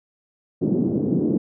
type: band-pass noise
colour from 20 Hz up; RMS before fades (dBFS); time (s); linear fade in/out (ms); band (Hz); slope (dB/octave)
pink; -21; 0.61-1.38; 10; 170 to 360; 24
effects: none